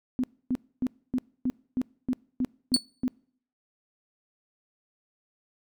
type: tone bursts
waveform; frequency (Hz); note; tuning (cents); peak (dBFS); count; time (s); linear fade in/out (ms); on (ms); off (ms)
sine; 253.3; B3; +44; -23; 10; 0.19-3.08; 0; 46; 270
type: tone with exponential decay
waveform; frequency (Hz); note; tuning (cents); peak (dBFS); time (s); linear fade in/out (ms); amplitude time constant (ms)
35% pulse; 4449; C#8; +5; -14; 2.74-2.83; 2; 18
effects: noise-tail reverb RT60 0.6 s tail -25 dB re dry